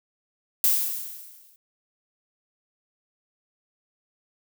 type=noise with exponential decay; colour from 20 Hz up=violet; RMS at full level=-18 dBFS; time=0.64-1.56 s; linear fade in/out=1 ms; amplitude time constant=200 ms; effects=none